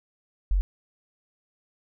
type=tone; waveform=sine; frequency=46.25 Hz; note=F#1; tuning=in tune; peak=-19 dBFS; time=0.51-0.61 s; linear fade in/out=0 ms; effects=none